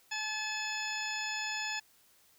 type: harmonic tone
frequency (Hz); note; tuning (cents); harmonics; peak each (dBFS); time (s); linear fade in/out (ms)
861; A5; -38; 1 / 2 / 3 / 4 / 5 / 6 / 8; -42 / -39 / -39 / -44 / -48 / -42 / -43; 0.11-1.8; 10
effects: white hiss -65 dBFS RMS until 2.38 s